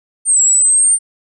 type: linear two-way sweep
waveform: sine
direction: down then up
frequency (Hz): 8930 to 7600 to 8930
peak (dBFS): -8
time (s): 0.25-0.99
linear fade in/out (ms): 50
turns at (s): 0.42
effects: none